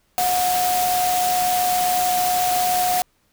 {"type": "tone in noise", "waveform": "sine", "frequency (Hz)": 726, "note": "F#5", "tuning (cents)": -33, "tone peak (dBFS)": -18, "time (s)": [0.18, 3.02], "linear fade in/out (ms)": 0, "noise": "white", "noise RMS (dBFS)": -25, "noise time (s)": [0.18, 3.02], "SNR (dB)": 4, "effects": ["pink hiss -64 dBFS RMS until 3.32 s"]}